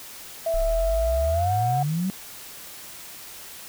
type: tone with pitch glide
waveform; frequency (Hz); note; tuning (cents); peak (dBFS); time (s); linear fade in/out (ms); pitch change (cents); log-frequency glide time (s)
sine; 659.3 to 731.5; E5 to F#5; 0 to -20; -21; 0.46-1.83; 5; +180; 1.32-1.51
type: exponential sweep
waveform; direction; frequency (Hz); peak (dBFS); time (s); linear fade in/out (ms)
sine; up; 31.13 to 196; -22; 0.54-2.1; 0
effects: tanh soft clip ceiling -13 dBFS + white hiss -41 dBFS RMS until 3.68 s